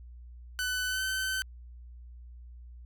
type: tone with pitch glide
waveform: sawtooth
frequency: 1501 to 1530.8 Hz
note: F#6 to G6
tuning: +24 to -42 cents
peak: -26 dBFS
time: 0.59-1.42 s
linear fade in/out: 0 ms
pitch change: +34 cents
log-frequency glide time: 0.88-1.02 s
effects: added 60 Hz sine -45 dBFS peak until 2.85 s